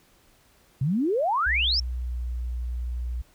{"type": "exponential sweep", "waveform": "sine", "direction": "up", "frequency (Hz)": [123.47, 5600], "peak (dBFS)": -21, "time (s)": [0.81, 1.8], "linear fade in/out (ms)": 5}
{"type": "tone with pitch glide", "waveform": "sine", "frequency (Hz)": [61.74, 60.57], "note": ["B1", "B1"], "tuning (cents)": [0, -33], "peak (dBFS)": -27, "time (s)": [1.46, 3.22], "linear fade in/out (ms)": 10, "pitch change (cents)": -33, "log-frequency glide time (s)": [1.94, 2.25]}
{"effects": ["pink hiss -60 dBFS RMS until 3.34 s"]}